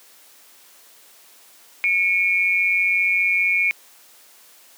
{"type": "tone pair together", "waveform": "sine", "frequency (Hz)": [2214, 2399], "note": ["C#7", "D7"], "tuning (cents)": [-3, 36], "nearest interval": "minor second", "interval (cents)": 139, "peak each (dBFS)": -19, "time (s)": [1.84, 3.71], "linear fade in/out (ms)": 0, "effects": ["white hiss -50 dBFS RMS until 4.77 s", "high-pass 300 Hz 12 dB/octave"]}